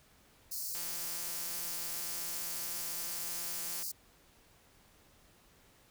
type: high-pass noise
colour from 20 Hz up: white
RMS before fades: -39 dBFS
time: 0.51-3.92 s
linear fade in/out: 10 ms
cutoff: 4300 Hz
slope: 96 dB/octave
type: click train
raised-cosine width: 0.2 ms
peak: -31 dBFS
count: 530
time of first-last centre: 0.75-3.826 s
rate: 172 Hz
effects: pink hiss -64 dBFS RMS until 5.9 s